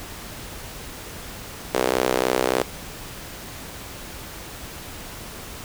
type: tone with high-pass filter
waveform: sawtooth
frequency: 63.4 Hz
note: B1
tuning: 46 cents sharp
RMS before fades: -22 dBFS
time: 1.74-2.63 s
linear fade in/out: 5 ms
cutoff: 440 Hz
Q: 1.9
effects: pink hiss -37 dBFS RMS until 5.64 s